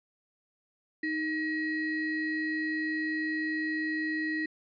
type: ring-modulated tone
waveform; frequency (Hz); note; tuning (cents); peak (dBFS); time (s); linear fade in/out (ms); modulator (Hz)
triangle; 1108.7; C#6; 0; -24; 1.03-4.46; 5; 797
effects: resampled to 11025 Hz + 11-bit